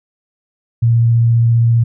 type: tone with vibrato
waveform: sine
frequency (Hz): 116.54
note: A#2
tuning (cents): 0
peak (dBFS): -8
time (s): 0.82-1.84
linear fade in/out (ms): 10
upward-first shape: sine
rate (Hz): 15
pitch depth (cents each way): 10
effects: none